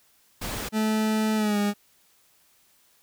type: noise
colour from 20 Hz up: pink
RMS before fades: -32 dBFS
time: 0.41-0.69 s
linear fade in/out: 10 ms
type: tone with pitch glide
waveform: 40% pulse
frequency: 217.2 to 205 Hz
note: A3 to G#3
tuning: -22 to -22 cents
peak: -21 dBFS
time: 0.72-1.74 s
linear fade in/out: 50 ms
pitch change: -100 cents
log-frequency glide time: 1.36-1.58 s
effects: white hiss -62 dBFS RMS until 3.02 s